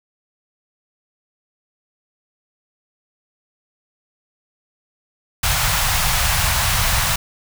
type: band-stop noise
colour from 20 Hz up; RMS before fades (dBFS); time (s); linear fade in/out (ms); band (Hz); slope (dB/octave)
pink; -18; 5.43-7.16; 5; 140 to 740; 24
effects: none